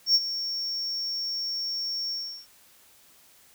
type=tone with ADSR envelope; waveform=triangle; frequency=5490 Hz; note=F8; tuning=31 cents flat; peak=-14 dBFS; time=0.06-2.47 s; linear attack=88 ms; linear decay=42 ms; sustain=-13 dB; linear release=360 ms; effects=white hiss -57 dBFS RMS until 3.54 s